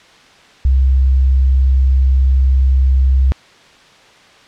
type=tone; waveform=sine; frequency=65.8 Hz; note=C2; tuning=10 cents sharp; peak=-8 dBFS; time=0.65-3.32 s; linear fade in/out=0 ms; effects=white hiss -44 dBFS RMS until 4.47 s + low-pass 4000 Hz 12 dB/octave